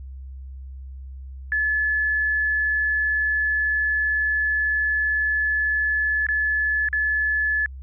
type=tone with dropouts; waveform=sine; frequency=1721 Hz; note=A6; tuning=39 cents flat; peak=-19 dBFS; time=1.52-7.66 s; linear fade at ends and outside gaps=1 ms; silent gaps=6.267-6.287 / 6.887-6.929 s; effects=added 66 Hz sine -34 dBFS peak until 7.82 s